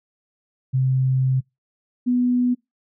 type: tone pair in turn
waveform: sine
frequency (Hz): 130.81 / 246.9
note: C3 / B3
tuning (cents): 0 / 0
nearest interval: major seventh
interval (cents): 1100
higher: second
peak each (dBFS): -16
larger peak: neither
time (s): 0.73-1.41 / 2.06-2.55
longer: first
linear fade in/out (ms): 20
effects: noise-tail reverb RT60 0.2 s tail -25 dB re dry